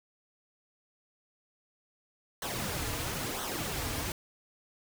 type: noise with flanger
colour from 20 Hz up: pink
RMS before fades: -35 dBFS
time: 2.42-4.12 s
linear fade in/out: 2 ms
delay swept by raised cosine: 0.41 to 5.51 ms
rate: 1 Hz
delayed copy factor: -0.7
effects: none